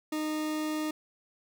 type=tone; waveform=40% pulse; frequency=307.9 Hz; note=D#4; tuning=18 cents flat; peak=-29 dBFS; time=0.12-0.91 s; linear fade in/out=5 ms; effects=none